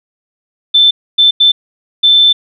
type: tone bursts at uneven times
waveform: sine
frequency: 3537 Hz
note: A7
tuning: 8 cents sharp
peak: -4 dBFS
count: 4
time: 0.74-0.91 / 1.18-1.31 / 1.4-1.52 / 2.03-2.33 s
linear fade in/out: 10 ms
effects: none